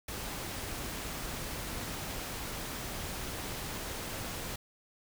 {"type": "noise", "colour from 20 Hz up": "pink", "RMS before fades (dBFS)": -39, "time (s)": [0.08, 4.56], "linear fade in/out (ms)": 5, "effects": []}